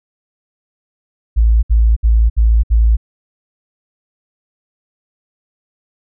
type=tone bursts; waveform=sine; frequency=55.8 Hz; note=A1; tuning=25 cents sharp; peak=-7 dBFS; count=5; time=1.36-2.97 s; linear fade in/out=20 ms; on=270 ms; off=65 ms; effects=none